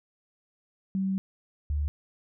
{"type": "tone pair in turn", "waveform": "sine", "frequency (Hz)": [191.9, 73.35], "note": ["G3", "D2"], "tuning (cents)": [-37, -2], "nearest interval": "octave + perfect fourth", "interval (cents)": 1665, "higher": "first", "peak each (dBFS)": -25, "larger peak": "neither", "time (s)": [[0.95, 1.18], [1.7, 1.88]], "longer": "first", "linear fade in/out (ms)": 0, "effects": []}